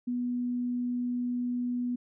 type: tone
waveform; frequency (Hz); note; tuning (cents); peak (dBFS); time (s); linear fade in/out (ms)
sine; 245.1; B3; -13; -28; 0.07-1.96; 10
effects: none